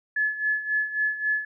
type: tone with tremolo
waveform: sine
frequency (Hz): 1715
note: A6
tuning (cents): -45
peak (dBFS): -20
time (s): 0.16-1.45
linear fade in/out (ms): 5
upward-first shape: sine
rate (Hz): 3.7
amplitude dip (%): 75
effects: none